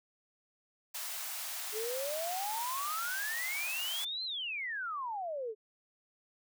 white high-pass noise, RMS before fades -40 dBFS, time 0.94-4.05 s, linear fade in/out 10 ms, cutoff 610 Hz, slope 96 dB/octave
sine exponential two-way sweep, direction up then down, 415.3 to 4185 to 415.3 Hz, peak -35 dBFS, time 1.72-5.55 s, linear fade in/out 50 ms, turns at 4.24 s
effects none

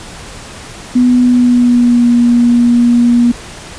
sine tone with pitch glide, 247.7 to 239.3 Hz, B3 to A#3, +5 to +46 cents, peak -5 dBFS, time 0.95-3.32 s, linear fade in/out 10 ms, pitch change -59 cents, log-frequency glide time 1.19-2.08 s, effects pink hiss -30 dBFS RMS until 3.78 s + resampled to 22050 Hz

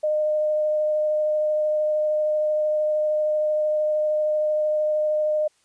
sine tone with vibrato, 610 Hz, D#5, 34 cents flat, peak -19 dBFS, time 0.03-5.48 s, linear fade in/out 10 ms, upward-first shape sine, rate 13 Hz, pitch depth 8 cents each way, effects white hiss -64 dBFS RMS until 5.64 s + resampled to 22050 Hz

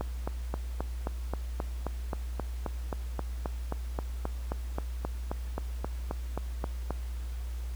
click train, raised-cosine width 1 ms, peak -18 dBFS, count 27, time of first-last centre 0.01-6.907 s, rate 3.77 Hz, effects added 60 Hz sine -33 dBFS peak until 7.75 s + pink hiss -53 dBFS RMS until 7.75 s

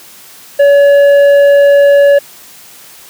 sine tone with tanh clipping, 567 Hz, C#5, 39 cents sharp, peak -4 dBFS, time 0.59-2.19 s, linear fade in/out 10 ms, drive 7 dB, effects white hiss -36 dBFS RMS until 3.09 s + high-pass 100 Hz 12 dB/octave

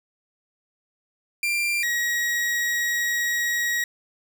40% pulse tone pair in turn, 2376 / 1901.7 Hz, D7 / A#6, +20 / +34 cents, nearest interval major third, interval 386 cents, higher first, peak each -21 dBFS, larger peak neither, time 1.43-1.83 / 1.83-3.84 s, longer second, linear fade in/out 2 ms, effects none

